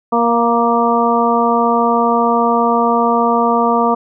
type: harmonic tone with a mistuned harmonic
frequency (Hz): 234.9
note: A#3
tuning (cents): +13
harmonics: 1 / 2 / 3 / 4 / 5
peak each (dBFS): -17 / -17 / -17 / -17 / -17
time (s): 0.12-3.95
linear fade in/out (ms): 10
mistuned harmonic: 3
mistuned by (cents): -16
effects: none